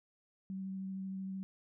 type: tone with vibrato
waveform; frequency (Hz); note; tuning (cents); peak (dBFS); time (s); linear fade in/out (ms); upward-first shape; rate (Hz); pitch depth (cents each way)
sine; 191.2; G3; -43; -38; 0.5-1.43; 0; triangle; 13; 13
effects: none